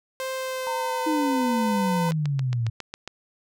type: tone with pitch glide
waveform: sawtooth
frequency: 523.3 to 504.9 Hz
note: C5 to B4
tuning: 0 to +38 cents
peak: -24 dBFS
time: 0.2-2.11 s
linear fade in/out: 0 ms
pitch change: -62 cents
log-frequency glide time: 0.34-1.13 s
type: tone with vibrato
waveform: sine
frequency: 917 Hz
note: A#5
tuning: 29 cents flat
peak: -27 dBFS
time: 0.67-2.09 s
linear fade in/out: 0 ms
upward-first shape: sine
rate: 11 Hz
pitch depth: 22 cents each way
type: exponential sweep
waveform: sine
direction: down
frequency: 320 to 110.5 Hz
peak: -22 dBFS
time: 1.06-2.7 s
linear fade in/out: 10 ms
type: click train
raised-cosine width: 0.2 ms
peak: -17 dBFS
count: 8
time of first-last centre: 2.12-3.076 s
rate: 7.32 Hz
effects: none